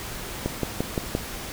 click train, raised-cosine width 2 ms, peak -10 dBFS, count 5, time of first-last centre 0.46-1.151 s, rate 5.79 Hz, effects pink hiss -35 dBFS RMS until 1.52 s

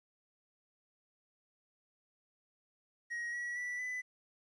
triangle tone with pitch steps, 1891 / 1926.3 / 1962.2 / 1998.8 Hz, A#6 / B6 / B6 / B6, +24 / -44 / -12 / +20 cents, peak -35 dBFS, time 3.1-4.02 s, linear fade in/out 20 ms, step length 230 ms, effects resampled to 22050 Hz + 12-bit

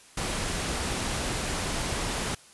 pink noise, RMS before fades -30 dBFS, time 0.17-2.35 s, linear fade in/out 5 ms, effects white hiss -53 dBFS RMS until 2.53 s + resampled to 24000 Hz

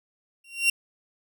40% pulse tone with exponential growth, 2752 Hz, F7, 26 cents flat, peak -15 dBFS, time 0.44-0.7 s, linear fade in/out 5 ms, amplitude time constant 56 ms, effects none

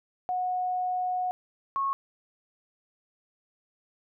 sine tone pair in turn, 731 / 1095.3 Hz, F#5 / C#6, -21 / -21 cents, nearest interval perfect fifth, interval 700 cents, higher second, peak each -26 / -25 dBFS, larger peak second, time 0.29-1.31 / 1.76-1.93 s, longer first, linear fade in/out 0 ms, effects none

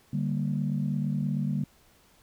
sine chord, G minor, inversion second, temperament equal, 146.83 / 196 / 233.1 Hz, D3 / G3 / Bb3, 0 / 0 / 0 cents, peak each -28 / -30 / -32 dBFS, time 0.13-1.64 s, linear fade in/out 5 ms, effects tanh soft clip ceiling -17 dBFS + pink hiss -61 dBFS RMS until 2.22 s

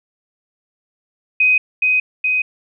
sine tone with echo, 2510 Hz, D#7, 15 cents sharp, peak -10 dBFS, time 1.4-1.58 s, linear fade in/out 5 ms, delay 420 ms, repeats 2, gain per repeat -2 dB, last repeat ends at 2.42 s, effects none

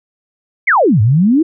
sine exponential two-way sweep, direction down then up, 2334 to 100 to 341.3 Hz, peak -7 dBFS, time 0.67-1.43 s, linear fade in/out 10 ms, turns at 1.01 s, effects none

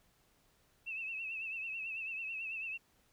sine tone with vibrato, 2637 Hz, E7, in tune, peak -38 dBFS, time 0.86-2.78 s, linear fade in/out 20 ms, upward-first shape triangle, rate 9.1 Hz, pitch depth 78 cents each way, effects pink hiss -71 dBFS RMS until 3.12 s

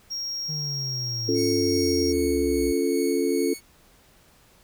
triangle tone, 5588 Hz, F8, in tune, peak -27 dBFS, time 0.1-2.13 s, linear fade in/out 20 ms
triangle exponential sweep, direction down, 155.56 to 63.3 Hz, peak -29 dBFS, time 0.48-2.73 s, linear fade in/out 20 ms
sine chord, Db augmented, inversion none, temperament equal, 277.2 / 349.2 / 440 Hz, Db4 / F4 / A4, 0 / 0 / 0 cents, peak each -25 dBFS, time 1.28-3.54 s, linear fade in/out 10 ms
10% pulse tone with tremolo, 2217 Hz, C#7, in tune, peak -25 dBFS, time 1.34-3.61 s, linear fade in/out 50 ms, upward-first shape sine, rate 2.5 Hz, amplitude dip 35%
effects pink hiss -57 dBFS RMS until 4.63 s

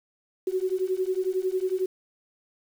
sine beating tone pair, 367.9 / 378.9 Hz, F#4 / F#4, -10 / +41 cents, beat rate 11 Hz, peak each -27 / -27 dBFS, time 0.47-1.86 s, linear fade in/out 5 ms, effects 8-bit

